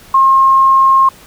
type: tone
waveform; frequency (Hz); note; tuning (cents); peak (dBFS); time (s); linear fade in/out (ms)
sine; 1071; C6; +40; -5; 0.14-1.09; 5
effects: pink hiss -40 dBFS RMS until 1.26 s